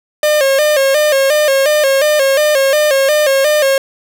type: tone with vibrato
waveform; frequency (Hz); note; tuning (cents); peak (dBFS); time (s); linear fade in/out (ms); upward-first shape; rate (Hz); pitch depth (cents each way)
45% pulse; 572; D5; -46; -9; 0.23-3.78; 2; square; 2.8; 93
effects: none